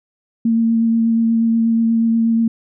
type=tone with vibrato; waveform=sine; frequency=228 Hz; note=A#3; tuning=38 cents flat; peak=-12 dBFS; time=0.45-2.48 s; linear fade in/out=5 ms; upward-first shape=sine; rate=8.3 Hz; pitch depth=13 cents each way; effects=none